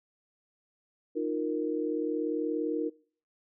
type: chord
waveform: sine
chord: Eb suspended second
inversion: none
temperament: equal with one note detuned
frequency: 309 / 349.2 / 466.2 Hz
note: Eb4 / F4 / Bb4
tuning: -12 / 0 / 0 cents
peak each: -32 / -34 / -32 dBFS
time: 1.15-2.9 s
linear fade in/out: 20 ms
effects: noise-tail reverb RT60 0.5 s tail -23 dB re dry